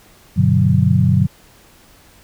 sine chord, G major seventh, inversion none, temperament equal, 98 / 123.47 / 146.83 / 185 Hz, G2 / B2 / D3 / F#3, 0 / 0 / 0 / 0 cents, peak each -16 dBFS, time 0.36-1.27 s, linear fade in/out 20 ms, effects pink hiss -48 dBFS RMS until 2.23 s

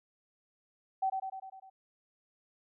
sine tone with echo, 766 Hz, G5, 40 cents flat, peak -27 dBFS, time 1.02-1.1 s, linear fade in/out 10 ms, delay 100 ms, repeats 6, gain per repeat -4 dB, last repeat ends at 1.7 s, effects none

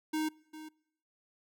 square tone with echo, 311.1 Hz, D#4, in tune, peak -31 dBFS, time 0.13-0.29 s, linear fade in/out 10 ms, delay 400 ms, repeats 1, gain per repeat -14 dB, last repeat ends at 0.69 s, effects noise-tail reverb RT60 0.9 s tail -26 dB re dry

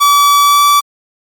45% pulse tone with pitch glide, 1148 to 1156 Hz, D6 to D6, -40 to -28 cents, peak -6 dBFS, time 0-0.81 s, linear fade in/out 20 ms, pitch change +12 cents, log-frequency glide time 0.42-0.63 s, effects Opus 48 kbps

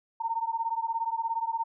sine beating tone pair, 906 / 923 Hz, A#5 / A#5, -50 / -17 cents, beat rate 17 Hz, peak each -30 / -31 dBFS, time 0.2-1.64 s, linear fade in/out 10 ms, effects none

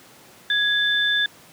sine tone pair together, 1670 / 3535 Hz, G#6 / A7, +9 / +7 cents, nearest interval octave + minor second, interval 1298 cents, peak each -20 / -21 dBFS, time 0.5-1.26 s, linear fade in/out 2 ms, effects pink hiss -48 dBFS RMS until 1.52 s + high-pass 150 Hz 12 dB/octave

